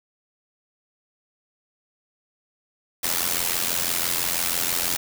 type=noise with amplitude modulation; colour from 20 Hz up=white; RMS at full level=-21 dBFS; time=3.03-4.97 s; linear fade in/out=10 ms; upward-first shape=sine; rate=86.1 Hz; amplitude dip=80%; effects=none